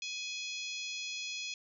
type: harmonic tone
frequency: 839 Hz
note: G#5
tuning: 17 cents sharp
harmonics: 3 / 4 / 5 / 6 / 7 / 8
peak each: -41 / -43 / -45 / -47 / -48 / -49 dBFS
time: 0.02-1.54 s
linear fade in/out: 2 ms
effects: none